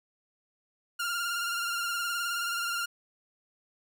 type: tone with vibrato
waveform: sawtooth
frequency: 1396.9 Hz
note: F6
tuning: in tune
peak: -26 dBFS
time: 0.99-2.86 s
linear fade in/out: 10 ms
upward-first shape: sine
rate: 19 Hz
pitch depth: 38 cents each way
effects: none